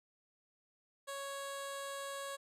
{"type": "tone with notch filter", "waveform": "10% pulse", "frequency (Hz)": 554.4, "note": "C#5", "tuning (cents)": 0, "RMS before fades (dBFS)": -43, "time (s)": [1.07, 2.37], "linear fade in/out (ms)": 20, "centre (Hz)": 2400, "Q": 1.1, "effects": ["low-pass 12000 Hz 12 dB/octave"]}